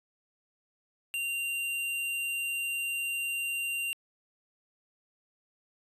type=tone; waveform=square; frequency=2774 Hz; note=F7; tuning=12 cents flat; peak=-31 dBFS; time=1.14-3.93 s; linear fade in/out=0 ms; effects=resampled to 32000 Hz